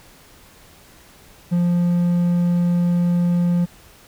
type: tone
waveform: triangle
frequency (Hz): 174.61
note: F3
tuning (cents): 0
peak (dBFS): -13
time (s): 1.51-3.66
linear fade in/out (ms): 20
effects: pink hiss -48 dBFS RMS until 4.07 s